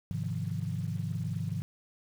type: chord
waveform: sine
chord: F minor seventh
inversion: first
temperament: equal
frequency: 103.83 / 130.81 / 155.56 / 174.61 Hz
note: Ab2 / C3 / Eb3 / F3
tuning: 0 / 0 / 0 / 0 cents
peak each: -35 / -37 / -36 / -37 dBFS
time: 0.11-1.62 s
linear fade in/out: 0 ms
effects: tanh soft clip ceiling -20 dBFS + 9-bit